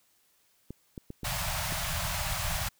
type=clicks; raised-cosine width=3 ms; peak=-26 dBFS; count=5; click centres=0.706 / 0.978 / 1.104 / 1.233 / 1.724 s
type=band-stop noise; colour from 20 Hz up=pink; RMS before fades=-32 dBFS; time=1.24-2.69 s; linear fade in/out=10 ms; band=180 to 580 Hz; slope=96 dB/octave
effects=white hiss -68 dBFS RMS until 2.79 s